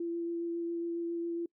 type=tone with vibrato; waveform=sine; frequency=339.1 Hz; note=E4; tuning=49 cents sharp; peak=-32 dBFS; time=0-1.46 s; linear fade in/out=5 ms; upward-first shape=sine; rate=7.3 Hz; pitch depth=10 cents each way; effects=noise-tail reverb RT60 0.1 s tail -25 dB re dry